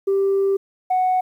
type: tone pair in turn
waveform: sine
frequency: 392 / 740 Hz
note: G4 / F#5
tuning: 0 / 0 cents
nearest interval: major seventh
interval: 1100 cents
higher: second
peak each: -14 / -14 dBFS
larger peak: neither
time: 0.07-0.57 / 0.9-1.21 s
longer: first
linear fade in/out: 10 ms
effects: tanh soft clip ceiling -13 dBFS + 9-bit